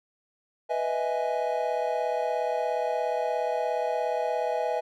triangle chord, E major seventh, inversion second, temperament equal, 493.9 / 622.3 / 659.3 / 830.6 Hz, B4 / D#5 / E5 / G#5, 0 / 0 / 0 / 0 cents, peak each -29 dBFS, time 0.69-4.81 s, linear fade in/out 20 ms, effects none

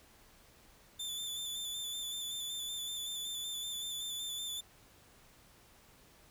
sawtooth tone with vibrato, 3520 Hz, A7, in tune, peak -35 dBFS, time 0.99-4.61 s, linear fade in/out 10 ms, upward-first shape square, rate 5.3 Hz, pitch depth 26 cents each way, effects pink hiss -62 dBFS RMS until 6.3 s

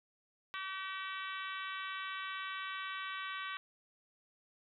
harmonic tone, 382.1 Hz, G4, 44 cents flat, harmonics 3 / 4 / 5 / 6 / 7 / 8 / 9 / 10, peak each -43 / -45 / -47 / -49 / -50 / -51 / -52 / -53 dBFS, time 0.54-3.57 s, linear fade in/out 0 ms, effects none

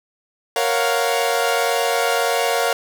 sawtooth chord, Gb major seventh, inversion first, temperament equal, 466.2 / 554.4 / 698.5 / 740 Hz, Bb4 / Db5 / F5 / Gb5, 0 / 0 / 0 / 0 cents, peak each -18 / -19 / -18 / -22 dBFS, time 0.56-2.73 s, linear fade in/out 2 ms, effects none

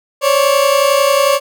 30% pulse tone pair together, 543 / 574.1 Hz, C#5 / D5, -36 / -39 cents, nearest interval minor second, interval 97 cents, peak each -10 dBFS, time 0.21-1.4 s, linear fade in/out 50 ms, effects none

